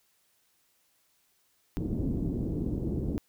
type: low-pass noise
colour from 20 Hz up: white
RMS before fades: -31 dBFS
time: 1.77-3.18 s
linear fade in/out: 0 ms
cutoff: 320 Hz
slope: 24 dB/octave
effects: white hiss -70 dBFS RMS until 3.28 s